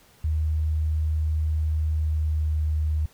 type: tone with pitch glide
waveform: sine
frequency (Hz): 77.78 to 76.98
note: D#2 to D#2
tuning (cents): 0 to -18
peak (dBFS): -21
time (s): 0.24-3.06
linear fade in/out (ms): 5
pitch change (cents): -18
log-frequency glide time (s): 1.87-2.59
effects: pink hiss -56 dBFS RMS until 3.13 s